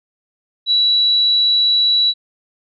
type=tone; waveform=sine; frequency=3925 Hz; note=B7; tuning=11 cents flat; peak=-11 dBFS; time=0.66-2.14 s; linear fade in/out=50 ms; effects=none